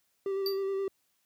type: tone with vibrato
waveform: triangle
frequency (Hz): 390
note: G4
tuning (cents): -9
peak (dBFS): -27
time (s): 0.26-0.88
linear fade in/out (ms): 2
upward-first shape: square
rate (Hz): 9.5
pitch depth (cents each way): 15
type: tone with exponential decay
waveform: square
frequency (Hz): 4651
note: D8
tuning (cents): -18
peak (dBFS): -29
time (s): 0.46-0.63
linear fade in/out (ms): 2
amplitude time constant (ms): 36
effects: white hiss -74 dBFS RMS until 1.25 s + high-pass 60 Hz 12 dB/octave